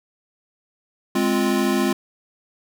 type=chord; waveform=square; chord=F minor; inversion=first; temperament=equal; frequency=207.7 / 261.6 / 349.2 Hz; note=Ab3 / C4 / F4; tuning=0 / 0 / 0 cents; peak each=-23 dBFS; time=1.15-1.93 s; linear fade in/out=5 ms; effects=none